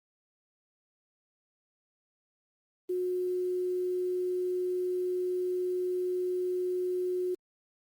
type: tone with quantisation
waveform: sine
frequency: 363.5 Hz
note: F#4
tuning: 31 cents flat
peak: -28 dBFS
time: 2.89-7.35 s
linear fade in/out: 10 ms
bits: 9
effects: Opus 32 kbps